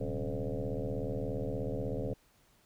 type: tone with frequency modulation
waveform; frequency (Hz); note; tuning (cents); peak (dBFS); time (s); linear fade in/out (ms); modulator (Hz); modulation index
sine; 199.4; G3; +30; -32; 0-2.14; 10; 76.6; 5
effects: pink hiss -67 dBFS RMS until 2.65 s